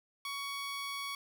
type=tone; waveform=15% pulse; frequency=1120 Hz; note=C#6; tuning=18 cents sharp; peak=-31 dBFS; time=0.25-1.15 s; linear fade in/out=2 ms; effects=none